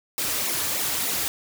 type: noise with flanger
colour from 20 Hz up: white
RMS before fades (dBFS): -26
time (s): 0.18-1.28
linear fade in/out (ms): 0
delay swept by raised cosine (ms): 0.63 to 5.63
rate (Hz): 3.3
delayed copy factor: -0.95
effects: none